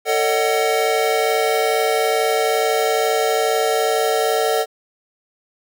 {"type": "chord", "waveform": "square", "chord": "D# half-diminished seventh", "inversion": "second", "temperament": "just", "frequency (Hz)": [448, 560, 622.3, 746.7], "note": ["A4", "C#5", "D#5", "F#5"], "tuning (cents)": [31, 18, 0, 16], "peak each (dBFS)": [-20, -26, -24, -22], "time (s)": [0.05, 4.66], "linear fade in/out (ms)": 50, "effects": []}